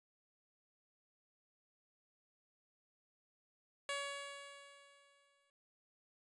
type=tone with exponential decay; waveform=10% pulse; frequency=563 Hz; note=C#5; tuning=27 cents sharp; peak=-29 dBFS; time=3.89-5.5 s; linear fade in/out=1 ms; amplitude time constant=350 ms; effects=resampled to 24000 Hz